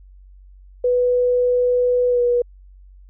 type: tone with pitch glide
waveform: sine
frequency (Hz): 493.9 to 484.3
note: B4 to B4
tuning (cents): 0 to -34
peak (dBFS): -14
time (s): 0.84-2.42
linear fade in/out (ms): 5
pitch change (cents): -34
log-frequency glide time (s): 2.09-2.21
effects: added 47 Hz sine -42 dBFS peak until 3.09 s